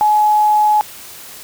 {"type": "tone", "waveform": "sine", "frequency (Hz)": 846, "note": "G#5", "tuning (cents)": 32, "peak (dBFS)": -9, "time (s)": [0.01, 0.81], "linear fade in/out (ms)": 0, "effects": ["white hiss -35 dBFS RMS until 1.43 s"]}